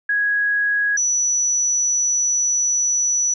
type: tone pair in turn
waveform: sine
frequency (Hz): 1661.2 / 5920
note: G#6 / F#8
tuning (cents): 0 / 0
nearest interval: octave + minor seventh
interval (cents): 2200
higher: second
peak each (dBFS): -16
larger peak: neither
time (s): 0.09-0.97 / 0.97-3.34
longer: second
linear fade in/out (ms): 5
effects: none